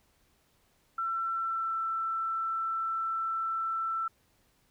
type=tone with pitch glide; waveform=sine; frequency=1345 to 1333.4 Hz; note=E6 to E6; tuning=+34 to +19 cents; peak=-29 dBFS; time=0.98-4.08 s; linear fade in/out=5 ms; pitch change=-15 cents; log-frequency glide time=1.35-1.77 s; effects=pink hiss -69 dBFS RMS until 4.7 s